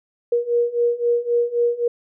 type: beating tone pair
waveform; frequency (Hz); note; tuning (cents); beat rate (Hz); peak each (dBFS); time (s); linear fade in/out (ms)
sine; 473.9 / 477.7; A#4 / A#4; +28 / +42; 3.8; -21 / -19; 0.32-1.88; 5
effects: none